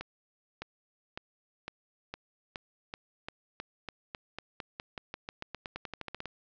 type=accelerating click train; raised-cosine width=0.3 ms; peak=-22 dBFS; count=28; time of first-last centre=0.01-6.257 s; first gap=610 ms; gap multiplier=0.91; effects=resampled to 16000 Hz + 8-bit